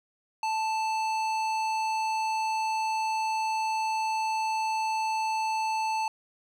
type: tone with hard clipping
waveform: sine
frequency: 880 Hz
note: A5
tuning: in tune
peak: -28 dBFS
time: 0.43-6.08 s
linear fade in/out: 2 ms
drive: 14 dB
effects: none